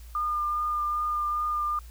sine tone with vibrato, 1207 Hz, D6, 47 cents sharp, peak -25 dBFS, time 0.15-1.79 s, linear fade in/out 2 ms, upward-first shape triangle, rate 2.5 Hz, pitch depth 16 cents each way, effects added 58 Hz sine -42 dBFS peak until 1.9 s + white hiss -56 dBFS RMS until 1.9 s

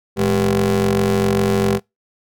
30% pulse ring-modulated tone, 92.5 Hz, F#2, in tune, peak -9 dBFS, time 0.16-1.8 s, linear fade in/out 50 ms, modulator 300 Hz, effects noise-tail reverb RT60 0.2 s tail -25 dB re dry

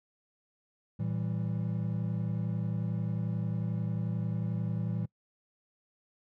triangle chord, E diminished, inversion second, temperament equal with one note detuned, 113.55 / 164.81 / 196 Hz, Bb2 / E3 / G3, -45 / 0 / 0 cents, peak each -31 / -32 / -36 dBFS, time 0.99-5.06 s, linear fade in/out 10 ms, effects noise-tail reverb RT60 0.1 s tail -24 dB re dry

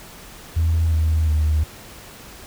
sine tone with pitch steps, 81.9 / 79.34 / 76.86 Hz, E2 / D#2 / D#2, -11 / +34 / -21 cents, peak -14 dBFS, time 0.56-1.64 s, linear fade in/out 10 ms, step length 360 ms, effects tanh soft clip ceiling -12 dBFS + pink hiss -41 dBFS RMS until 2.46 s

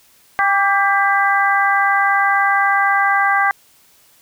harmonic tone with a mistuned harmonic, 397.9 Hz, G4, 26 cents sharp, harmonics 2 / 3 / 4 / 5, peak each -17 / -18 / -17 / -20 dBFS, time 0.39-3.51 s, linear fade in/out 0 ms, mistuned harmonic 3, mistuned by -38 cents, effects white hiss -52 dBFS RMS until 4.21 s

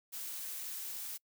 blue noise, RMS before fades -42 dBFS, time 0.12-1.18 s, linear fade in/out 20 ms, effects noise-tail reverb RT60 0.1 s tail -26 dB re dry

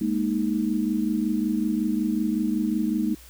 sine chord, Ab suspended second, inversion none, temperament equal, 207.7 / 233.1 / 311.1 Hz, Ab3 / Bb3 / Eb4, 0 / 0 / 0 cents, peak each -26 dBFS, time 0.01-3.15 s, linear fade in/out 5 ms, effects added 60 Hz sine -48 dBFS peak until 3.29 s + white hiss -50 dBFS RMS until 3.29 s

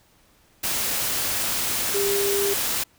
sine tone in noise, 400.3 Hz, G4, 36 cents sharp, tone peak -22 dBFS, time 1.94-2.54 s, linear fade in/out 10 ms, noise white, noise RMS -25 dBFS, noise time 0.63-2.84 s, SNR 0 dB, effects pink hiss -59 dBFS RMS until 2.98 s

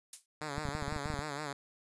violet noise with exponential decay, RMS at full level -34 dBFS, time 0.13-0.26 s, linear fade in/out 2 ms, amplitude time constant 28 ms
5% pulse tone with vibrato, 146.83 Hz, D3, in tune, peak -26 dBFS, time 0.41-1.53 s, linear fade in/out 5 ms, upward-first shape sine, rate 6.2 Hz, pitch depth 87 cents each way
clicks, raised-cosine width 5 ms, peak -26 dBFS, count 12, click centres 0.581 / 0.654 / 0.688 / 0.751 / 0.825 / 0.881 / 0.925 / 0.963 / 1.058 / 1.102 / 1.14 / 1.191 s
effects resampled to 22050 Hz

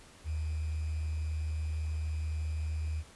sine tone with sample-and-hold, 78.1 Hz, D#2, 7 cents sharp, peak -31 dBFS, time 0.24-3.04 s, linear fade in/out 50 ms, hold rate 2450 Hz, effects pink hiss -56 dBFS RMS until 3.15 s + resampled to 24000 Hz

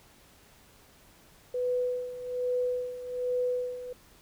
sine tone with tremolo, 496.9 Hz, B4, 11 cents sharp, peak -25 dBFS, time 1.54-3.93 s, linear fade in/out 5 ms, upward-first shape sine, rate 1.2 Hz, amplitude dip 75%, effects pink hiss -58 dBFS RMS until 4.21 s

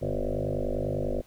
sine tone with frequency modulation, 251.6 Hz, B3, 32 cents sharp, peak -26 dBFS, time 0.01-1.22 s, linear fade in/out 20 ms, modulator 50.1 Hz, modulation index 7.1, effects pink hiss -59 dBFS RMS until 1.26 s

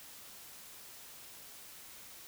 silence, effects white hiss -52 dBFS RMS until 2.27 s

